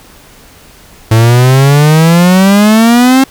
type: exponential sweep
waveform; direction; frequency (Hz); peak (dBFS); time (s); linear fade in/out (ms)
45% pulse; up; 110 to 269.9; -3; 1.11-3.24; 5
effects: pink hiss -38 dBFS RMS until 3.3 s